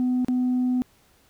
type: tone with dropouts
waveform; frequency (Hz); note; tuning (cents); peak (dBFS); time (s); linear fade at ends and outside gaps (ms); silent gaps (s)
sine; 251.1; B3; +29; -18; 0-0.82; 0; 0.247-0.284
effects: tanh soft clip ceiling -18 dBFS + pink hiss -60 dBFS RMS until 1.29 s